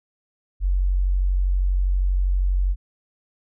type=tone; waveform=sine; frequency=46.25 Hz; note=F#1; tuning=in tune; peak=-17 dBFS; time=0.6-2.76 s; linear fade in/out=50 ms; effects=none